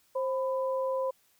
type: tone pair together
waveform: sine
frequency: 528 / 999.6 Hz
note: C5 / B5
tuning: +16 / +21 cents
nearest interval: major seventh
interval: 1105 cents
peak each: -28 / -35 dBFS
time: 0.15-1.11 s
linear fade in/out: 10 ms
effects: white hiss -67 dBFS RMS until 1.39 s